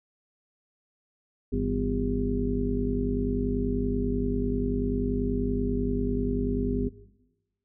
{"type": "harmonic tone with a mistuned harmonic", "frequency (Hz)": 50.3, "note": "G1", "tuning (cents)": 45, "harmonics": [1, 2, 3, 4, 5, 7, 8], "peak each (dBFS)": [-29, -34, -37, -36, -29, -41, -32], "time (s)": [1.52, 6.89], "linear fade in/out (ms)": 10, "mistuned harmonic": 3, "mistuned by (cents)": 140, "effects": ["noise-tail reverb RT60 1.0 s tail -17 dB re dry"]}